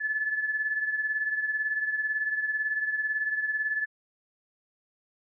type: beating tone pair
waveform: sine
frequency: 1727 / 1745 Hz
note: A6 / A6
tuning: -33 / -15 cents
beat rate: 18 Hz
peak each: -27 / -34 dBFS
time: 0-3.86 s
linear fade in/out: 20 ms
effects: none

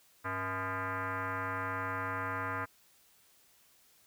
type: tone with frequency modulation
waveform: sine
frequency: 101.7 Hz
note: G#2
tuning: 36 cents flat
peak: -33 dBFS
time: 0.24-2.66 s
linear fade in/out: 20 ms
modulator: 375 Hz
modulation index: 4.5
effects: white hiss -65 dBFS RMS until 4.06 s

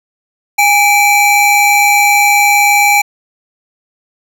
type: tone pair together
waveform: square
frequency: 820.1 / 2321 Hz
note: G#5 / D7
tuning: -22 / -21 cents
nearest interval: octave + tritone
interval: 1801 cents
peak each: -10 dBFS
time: 0.58-3.02 s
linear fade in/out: 10 ms
effects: none

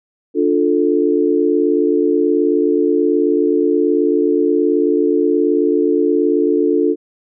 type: chord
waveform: sine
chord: D minor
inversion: none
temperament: just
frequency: 293.7 / 352.4 / 440.5 Hz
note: D4 / F4 / A4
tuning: 0 / +16 / +2 cents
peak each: -16 dBFS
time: 0.34-6.96 s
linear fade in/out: 50 ms
effects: none

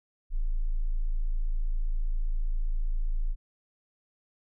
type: tone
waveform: sine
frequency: 27.5 Hz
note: A0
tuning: in tune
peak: -24 dBFS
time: 0.3-3.36 s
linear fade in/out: 50 ms
effects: none

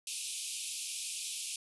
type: band-pass noise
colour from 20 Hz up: white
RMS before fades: -40 dBFS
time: 0.07-1.56 s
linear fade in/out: 2 ms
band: 2400 to 11000 Hz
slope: 96 dB/octave
effects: none

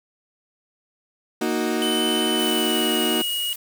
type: chord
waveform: 35% pulse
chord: D# minor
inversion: second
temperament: equal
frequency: 233.1 / 311.1 / 370 Hz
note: A#3 / D#4 / F#4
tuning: 0 / 0 / 0 cents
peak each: -24 dBFS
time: 1.41-3.22 s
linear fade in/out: 5 ms
type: tone with pitch glide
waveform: square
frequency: 3028 to 2895 Hz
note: F#7 to F#7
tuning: +39 to -38 cents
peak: -24 dBFS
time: 1.82-3.53 s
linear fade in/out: 0 ms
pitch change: -77 cents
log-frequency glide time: 2.28-3.03 s
type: noise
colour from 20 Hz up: blue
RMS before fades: -34 dBFS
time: 2.39-3.56 s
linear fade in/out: 5 ms
effects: none

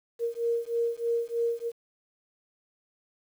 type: beating tone pair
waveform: sine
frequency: 465.6 / 468.8 Hz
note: A#4 / A#4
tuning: -2 / +10 cents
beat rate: 3.2 Hz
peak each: -29 dBFS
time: 0.19-1.72 s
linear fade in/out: 50 ms
effects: 9-bit

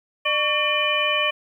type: harmonic tone with a mistuned harmonic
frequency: 601 Hz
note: D5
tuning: 40 cents sharp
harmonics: 1 / 2 / 3 / 4 / 5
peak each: -26 / -26 / -29 / -23 / -24 dBFS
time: 0.25-1.31 s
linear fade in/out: 10 ms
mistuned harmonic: 2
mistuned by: -110 cents
effects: 9-bit

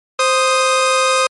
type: tone pair together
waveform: sawtooth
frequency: 522.8 / 1244.5 Hz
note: C5 / D#6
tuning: -1 / 0 cents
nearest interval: octave + minor third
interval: 1501 cents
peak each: -11 dBFS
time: 0.19-1.27 s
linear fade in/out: 5 ms
effects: MP3 48 kbps

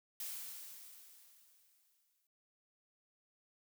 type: noise with exponential decay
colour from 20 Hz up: blue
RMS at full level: -42 dBFS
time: 0.2-2.27 s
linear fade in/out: 2 ms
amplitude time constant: 450 ms
effects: none

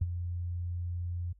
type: tone with ADSR envelope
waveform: sine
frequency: 87.4 Hz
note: F2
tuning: 2 cents sharp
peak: -23 dBFS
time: 0.01-1.33 s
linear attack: 8 ms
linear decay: 33 ms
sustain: -9 dB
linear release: 10 ms
effects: added 50 Hz sine -58 dBFS peak until 1.39 s

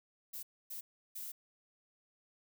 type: noise bursts at uneven times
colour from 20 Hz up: violet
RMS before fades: -44 dBFS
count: 3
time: 0.33-0.43 / 0.7-0.81 / 1.15-1.32 s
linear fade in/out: 10 ms
effects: none

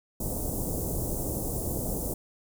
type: band-stop noise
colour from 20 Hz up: pink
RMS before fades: -31 dBFS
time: 0.2-2.14 s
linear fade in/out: 5 ms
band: 660 to 8000 Hz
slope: 24 dB/octave
effects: none

